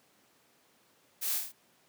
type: noise with echo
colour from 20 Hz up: blue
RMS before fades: -34 dBFS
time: 1.21-1.39 s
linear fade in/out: 20 ms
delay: 27 ms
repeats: 5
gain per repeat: -3 dB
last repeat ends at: 1.525 s
effects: pink hiss -66 dBFS RMS until 1.88 s + high-pass 200 Hz 12 dB/octave